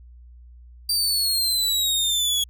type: exponential sweep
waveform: sawtooth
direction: down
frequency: 4699 to 3336 Hz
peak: -17 dBFS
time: 0.89-2.44 s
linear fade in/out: 5 ms
effects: added 60 Hz sine -43 dBFS peak until 2.49 s